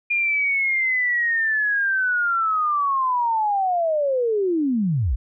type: linear sweep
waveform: sine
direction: down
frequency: 2423 to 45.13 Hz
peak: -18 dBFS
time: 0.1-5.16 s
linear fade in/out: 10 ms
effects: none